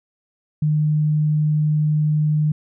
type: tone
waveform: sine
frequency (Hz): 152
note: D#3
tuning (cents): -40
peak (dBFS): -15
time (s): 0.62-2.52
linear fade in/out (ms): 5
effects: none